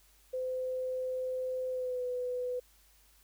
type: tone with pitch glide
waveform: sine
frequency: 512 to 497.4 Hz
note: C5 to B4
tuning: -38 to +12 cents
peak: -32 dBFS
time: 0.33-2.6 s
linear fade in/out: 10 ms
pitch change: -50 cents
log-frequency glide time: 1.7-2.04 s
effects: added 50 Hz sine -65 dBFS peak until 3.23 s + white hiss -65 dBFS RMS until 3.23 s